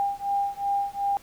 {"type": "beating tone pair", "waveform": "sine", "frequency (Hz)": [800, 802.7], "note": ["G5", "G5"], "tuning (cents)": [35, 41], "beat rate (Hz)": 2.7, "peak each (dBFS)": -27, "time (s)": [0, 1.17], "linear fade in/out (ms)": 0, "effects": ["pink hiss -52 dBFS RMS until 1.22 s"]}